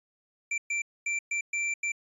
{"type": "tone bursts at uneven times", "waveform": "square", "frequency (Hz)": 2349, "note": "D7", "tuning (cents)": 0, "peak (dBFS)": -28, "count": 6, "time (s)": [[0.51, 0.58], [0.7, 0.82], [1.06, 1.19], [1.31, 1.41], [1.53, 1.74], [1.83, 1.92]], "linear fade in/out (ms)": 5, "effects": ["resampled to 24000 Hz"]}